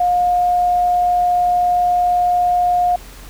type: tone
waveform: sine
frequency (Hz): 713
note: F5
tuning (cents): +36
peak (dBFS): -12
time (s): 0-2.96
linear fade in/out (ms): 5
effects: added 44 Hz sine -36 dBFS peak until 3.29 s + pink hiss -40 dBFS RMS until 3.29 s